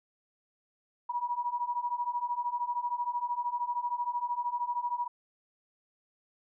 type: beating tone pair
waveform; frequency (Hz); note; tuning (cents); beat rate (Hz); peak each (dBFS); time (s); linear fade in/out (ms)
sine; 958 / 971; A#5 / B5; +47 / -30; 13; -34 / -32; 1.09-5.08; 10
effects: none